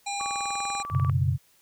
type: harmonic tone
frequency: 804 Hz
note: G5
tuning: 44 cents sharp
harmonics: 1 / 3 / 5 / 7 / 9 / 10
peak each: -31 / -36 / -37 / -47 / -38 / -40 dBFS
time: 0.06-0.83 s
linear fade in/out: 10 ms
type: tone with pitch glide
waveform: sine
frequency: 1133 to 1156.8 Hz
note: C#6 to D6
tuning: +37 to -27 cents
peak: -33 dBFS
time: 0.2-1.1 s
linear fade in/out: 2 ms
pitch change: +36 cents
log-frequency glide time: 0.37-0.86 s
type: click train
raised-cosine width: 0.5 ms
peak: -24 dBFS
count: 19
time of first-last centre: 0.21-1.097 s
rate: 20.3 Hz
type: chord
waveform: sine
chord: F# suspended fourth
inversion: none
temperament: just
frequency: 92.5 / 123.33 / 138.75 Hz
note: F#2 / B2 / C#3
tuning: 0 / -2 / +2 cents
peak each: -25 / -26 / -25 dBFS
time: 0.9-1.38 s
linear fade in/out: 50 ms
effects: white hiss -62 dBFS RMS until 1.61 s